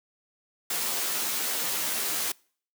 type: noise with comb filter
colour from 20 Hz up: white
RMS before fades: -29 dBFS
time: 0.7-2.32 s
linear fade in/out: 5 ms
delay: 13 ms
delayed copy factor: +0.85
effects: noise-tail reverb RT60 0.5 s tail -26 dB re dry + high-pass 200 Hz 12 dB/octave